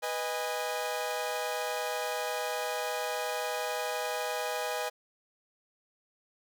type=chord; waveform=sawtooth; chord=G# minor; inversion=first; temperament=equal with one note detuned; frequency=493.9 / 622.3 / 819.2 Hz; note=B4 / D#5 / G#5; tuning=0 / 0 / -24 cents; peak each=-32 dBFS; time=0.02-4.9 s; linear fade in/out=20 ms; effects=none